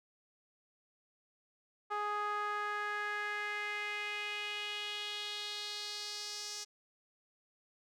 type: tone with band-pass filter sweep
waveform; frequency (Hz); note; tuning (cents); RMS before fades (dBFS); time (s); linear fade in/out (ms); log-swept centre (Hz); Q
sawtooth; 415.9; G#4; +2; -39; 1.9-6.65; 20; 1100 to 5700; 3
effects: none